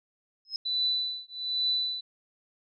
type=tone with exponential growth; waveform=sine; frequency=5140 Hz; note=E8; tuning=45 cents flat; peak=-25 dBFS; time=0.45-0.56 s; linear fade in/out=1 ms; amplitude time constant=23 ms
type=tone with tremolo; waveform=sine; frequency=3984 Hz; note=B7; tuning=14 cents sharp; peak=-23 dBFS; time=0.65-2.01 s; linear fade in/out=10 ms; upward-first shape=triangle; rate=1.2 Hz; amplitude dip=100%
effects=none